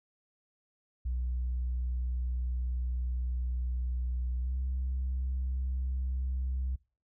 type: tone with pitch glide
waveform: sine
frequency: 61.74 to 64.51 Hz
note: B1 to C2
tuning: 0 to -24 cents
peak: -28 dBFS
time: 1.05-6.76 s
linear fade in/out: 10 ms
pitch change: +76 cents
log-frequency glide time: 4.41-4.54 s
effects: noise-tail reverb RT60 0.4 s tail -26 dB re dry + tanh soft clip ceiling -27 dBFS